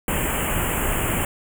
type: band-stop noise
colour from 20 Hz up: pink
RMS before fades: -23 dBFS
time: 0.08-1.25 s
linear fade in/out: 2 ms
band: 3100 to 7100 Hz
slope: 96 dB/octave
effects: none